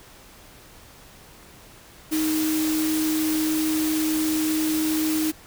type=tone in noise; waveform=sine; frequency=312.6 Hz; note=D#4; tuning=8 cents sharp; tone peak=-21 dBFS; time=2.11-5.32 s; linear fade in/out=20 ms; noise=white; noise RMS=-30 dBFS; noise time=2.11-5.32 s; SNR=+6 dB; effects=pink hiss -48 dBFS RMS until 5.46 s